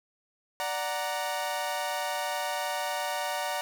sawtooth chord, D augmented, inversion none, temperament equal, 587.3 / 740 / 932.3 Hz, D5 / F#5 / A#5, 0 / 0 / 0 cents, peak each -31 / -30 / -30 dBFS, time 0.6-3.61 s, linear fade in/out 0 ms, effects 10-bit

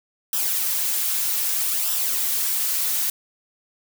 blue noise with flanger, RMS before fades -23 dBFS, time 0.33-3.1 s, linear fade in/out 2 ms, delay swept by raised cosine 0.45 to 4.95 ms, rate 0.63 Hz, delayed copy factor -0.55, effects none

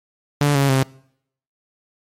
sawtooth tone with pitch steps, 144.9 / 138.84 / 133.03 Hz, D3 / C#3 / C3, -23 / +3 / +29 cents, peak -10 dBFS, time 0.41-0.83 s, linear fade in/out 0 ms, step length 140 ms, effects noise-tail reverb RT60 0.7 s tail -24 dB re dry + MP3 64 kbps

